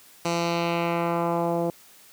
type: tone with low-pass filter sweep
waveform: 10% pulse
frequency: 170 Hz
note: F3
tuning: 46 cents flat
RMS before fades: -25 dBFS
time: 0.25-1.7 s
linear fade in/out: 2 ms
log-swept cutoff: 7200 to 550 Hz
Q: 1.3
effects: white hiss -52 dBFS RMS until 2.12 s + high-pass 100 Hz 12 dB/octave